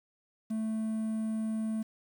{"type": "tone with quantisation", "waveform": "triangle", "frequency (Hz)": 220, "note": "A3", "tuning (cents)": 0, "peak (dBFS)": -28, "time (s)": [0.5, 1.83], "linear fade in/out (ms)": 10, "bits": 9, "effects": []}